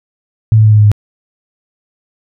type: tone with pitch steps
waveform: sine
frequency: 110 / 108.8 / 107.61 / 106.44 / 105.28 / 104.13 Hz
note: A2 / A2 / A2 / G#2 / G#2 / G#2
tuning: 0 / -19 / -38 / +43 / +24 / +5 cents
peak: -3 dBFS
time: 0.52-0.916 s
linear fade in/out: 0 ms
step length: 66 ms
effects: none